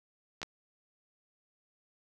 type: clicks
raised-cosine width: 0.2 ms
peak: -21 / -20 dBFS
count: 2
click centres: 0.417 / 0.43 s
effects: none